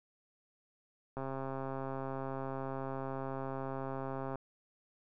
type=click train; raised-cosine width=1 ms; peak=-26 dBFS; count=428; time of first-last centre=1.17-4.357 s; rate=134 Hz; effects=none